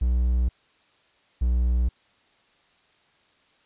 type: tone pair in turn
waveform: triangle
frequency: 61.2 / 60.81 Hz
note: B1 / B1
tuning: -15 / -26 cents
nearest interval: unison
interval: 11 cents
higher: first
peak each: -17 / -17 dBFS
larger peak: neither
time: 0.01-0.49 / 1.41-1.89 s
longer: neither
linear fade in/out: 10 ms
effects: white hiss -62 dBFS RMS until 3.65 s + resampled to 8000 Hz